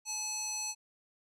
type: tone with band-pass filter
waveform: square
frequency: 857 Hz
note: A5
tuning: 46 cents flat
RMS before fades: -37 dBFS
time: 0.05-0.75 s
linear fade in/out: 50 ms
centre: 6500 Hz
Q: 2.9
effects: none